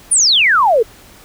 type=exponential sweep; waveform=sine; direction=down; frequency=10030 to 419.8 Hz; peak=-8 dBFS; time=0.11-0.83 s; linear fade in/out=10 ms; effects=pink hiss -42 dBFS RMS until 1.24 s